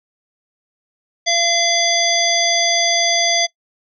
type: harmonic tone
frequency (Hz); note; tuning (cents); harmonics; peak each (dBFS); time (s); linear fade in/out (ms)
683; F5; -39; 1 / 3 / 5 / 7 / 9; -20 / -20 / -20 / -20 / -20; 1.26-3.47; 20
effects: noise-tail reverb RT60 0.1 s tail -22 dB re dry